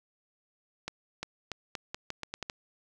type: accelerating click train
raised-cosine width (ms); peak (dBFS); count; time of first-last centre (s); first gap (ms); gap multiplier
0.2; -18; 10; 0.88-2.499; 350; 0.82
effects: none